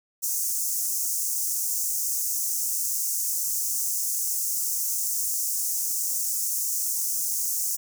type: high-pass noise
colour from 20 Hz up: pink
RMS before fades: -27 dBFS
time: 0.22-7.77 s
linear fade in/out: 20 ms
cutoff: 5900 Hz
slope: 48 dB/octave
effects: none